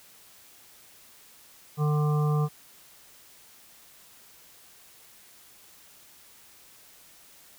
harmonic tone with a mistuned harmonic, 150 Hz, D3, 37 cents sharp, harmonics 1 / 3 / 5 / 7 / 8, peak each -22 / -33 / -38 / -39 / -37 dBFS, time 1.77-2.49 s, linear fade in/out 50 ms, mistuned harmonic 8, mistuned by -19 cents, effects white hiss -54 dBFS RMS until 7.58 s

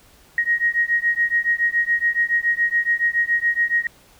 sine beating tone pair, 1878 / 1885.1 Hz, A#6 / A#6, +12 / +19 cents, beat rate 7.1 Hz, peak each -20 dBFS, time 0.38-3.87 s, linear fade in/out 2 ms, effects pink hiss -52 dBFS RMS until 4.19 s

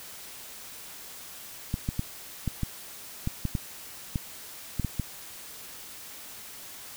clicks, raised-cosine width 5 ms, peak -15 dBFS, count 12, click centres 1.741 / 1.889 / 1.994 / 2.477 / 2.633 / 3.274 / 3.453 / 3.552 / 4.158 / 4.797 / 4.847 / 4.997 s, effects white hiss -44 dBFS RMS until 6.96 s

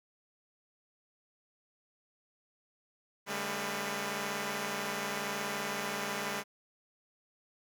5% pulse tone cluster, 142.6 / 201.1 / 222 / 496.6 Hz, C#3 / G3 / A3 / B4, +49 / +44 / +16 / +9 cents, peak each -32 / -25 / -29 / -31 dBFS, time 3.26-6.44 s, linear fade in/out 50 ms, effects none

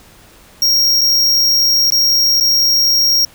square tone with dropouts, 5588 Hz, F8, in tune, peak -10 dBFS, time 0.62-3.25 s, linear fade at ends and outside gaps 2 ms, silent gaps 1.01-1.014 / 1.903-1.921 / 2.401-2.408 s, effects pink hiss -44 dBFS RMS until 3.34 s

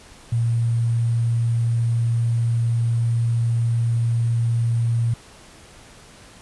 sine tone with sample-and-hold, 116.54 Hz, A#2, in tune, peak -17 dBFS, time 0.32-5.14 s, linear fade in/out 5 ms, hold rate 8820 Hz, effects pink hiss -46 dBFS RMS until 6.41 s + resampled to 24000 Hz

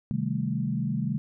sine chord, A half-diminished seventh, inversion first, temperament equal, 130.81 / 155.56 / 196 / 220 Hz, C3 / Eb3 / G3 / A3, 0 / 0 / 0 / 0 cents, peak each -31 dBFS, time 0.11-1.18 s, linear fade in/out 0 ms, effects none

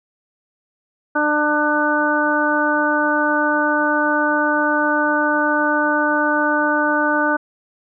harmonic tone, 298.7 Hz, D4, 29 cents sharp, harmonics 1 / 2 / 3 / 4 / 5, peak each -21 / -22 / -22 / -24 / -19 dBFS, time 1.15-7.37 s, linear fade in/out 10 ms, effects none

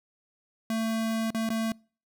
square tone with dropouts, 223.8 Hz, A3, 30 cents sharp, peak -27 dBFS, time 0.7-1.72 s, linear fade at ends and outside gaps 2 ms, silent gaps 1.305-1.346 / 1.491-1.502 s, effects noise-tail reverb RT60 0.4 s tail -26 dB re dry

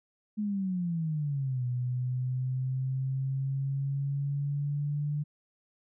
sine exponential two-way sweep, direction down then up, 214.3 to 123.47 to 148.2 Hz, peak -28 dBFS, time 0.37-5.24 s, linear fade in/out 20 ms, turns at 1.65 s, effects none

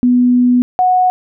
sine tone pair in turn, 246.9 / 734.8 Hz, B3 / F#5, 0 / -12 cents, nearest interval octave + perfect fifth, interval 1888 cents, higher second, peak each -7 / -8 dBFS, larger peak first, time 0.03-0.62 / 0.79-1.1 s, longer first, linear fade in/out 0 ms, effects none

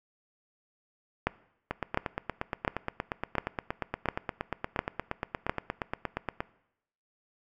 two click trains, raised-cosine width 0.5 ms, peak -15 / -10 dBFS, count 41 / 7, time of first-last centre 1.71-6.405 / 1.27-5.495 s, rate 8.52 / 1.42 Hz, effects noise-tail reverb RT60 0.8 s tail -20 dB re dry

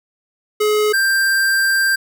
square tone pair in turn, 423.5 / 1579.6 Hz, G#4 / G6, +34 / +13 cents, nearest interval octave + major seventh, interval 2279 cents, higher second, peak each -14 dBFS, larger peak neither, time 0.6-0.93 / 0.93-1.96 s, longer second, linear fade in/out 10 ms, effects none

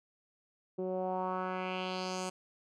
10% pulse tone with low-pass filter sweep, 185 Hz, F#3, in tune, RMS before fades -36 dBFS, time 0.78-2.3 s, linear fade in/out 10 ms, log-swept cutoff 400 to 8200 Hz, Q 2.5, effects none

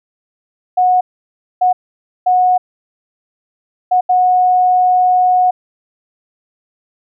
sine tone bursts at uneven times, 731 Hz, F#5, 21 cents flat, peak -8 dBFS, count 5, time 0.77-1.01 / 1.61-1.73 / 2.26-2.58 / 3.91-4.01 / 4.09-5.51 s, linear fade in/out 10 ms, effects none

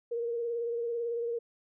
sine tone with vibrato, 469.1 Hz, A#4, 11 cents sharp, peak -30 dBFS, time 0.11-1.39 s, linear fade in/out 10 ms, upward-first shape sine, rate 18 Hz, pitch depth 30 cents each way, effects none

